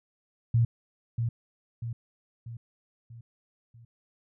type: tone with echo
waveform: sine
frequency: 116.54 Hz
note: A#2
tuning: in tune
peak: -19 dBFS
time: 0.54-0.65 s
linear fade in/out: 5 ms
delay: 640 ms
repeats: 5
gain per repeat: -6 dB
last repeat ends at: 3.85 s
effects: none